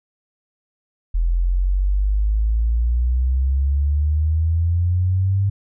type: exponential sweep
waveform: sine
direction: up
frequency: 41.4 to 100 Hz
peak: -15 dBFS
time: 1.14-5.5 s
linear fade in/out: 10 ms
effects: none